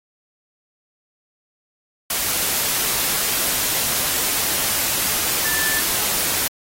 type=tone in noise; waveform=sine; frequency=1760 Hz; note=A6; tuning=in tune; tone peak=-24 dBFS; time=5.45-5.8 s; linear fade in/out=5 ms; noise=white; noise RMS=-21 dBFS; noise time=2.1-6.48 s; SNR=-6 dB; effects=AAC 48 kbps